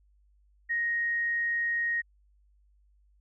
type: tone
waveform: sine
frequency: 1872 Hz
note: A#6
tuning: 7 cents sharp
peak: -26 dBFS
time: 0.69-2.02 s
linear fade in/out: 20 ms
effects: added 50 Hz sine -61 dBFS peak until 3.2 s